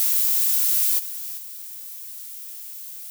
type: noise with level steps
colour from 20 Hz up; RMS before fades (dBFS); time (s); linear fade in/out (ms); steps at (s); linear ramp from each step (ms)
violet; -20 / -32 / -37; 0-3.1; 0; 0.98 / 1.37; 20
effects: none